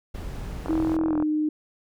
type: noise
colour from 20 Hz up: brown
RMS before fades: -34 dBFS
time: 0.14-0.97 s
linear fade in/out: 10 ms
type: click train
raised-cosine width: 1 ms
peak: -17 dBFS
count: 25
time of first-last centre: 0.66-1.225 s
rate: 42.5 Hz
type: tone with pitch glide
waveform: sine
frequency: 319.5 to 305.4 Hz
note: D#4 to D#4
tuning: +46 to -32 cents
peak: -21 dBFS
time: 0.69-1.49 s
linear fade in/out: 5 ms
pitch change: -78 cents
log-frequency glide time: 1.09-1.15 s
effects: none